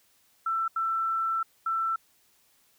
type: tone bursts at uneven times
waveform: sine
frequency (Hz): 1335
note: E6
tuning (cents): +22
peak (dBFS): -25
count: 3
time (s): 0.46-0.68 / 0.76-1.43 / 1.66-1.96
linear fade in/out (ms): 5
effects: white hiss -65 dBFS RMS until 2.78 s